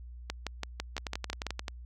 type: two click trains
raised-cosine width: 0.2 ms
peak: -17 / -16 dBFS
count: 9 / 8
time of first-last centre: 0.98-1.682 / 0.3-1.467 s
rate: 11.4 / 6 Hz
effects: added 60 Hz sine -43 dBFS peak until 1.85 s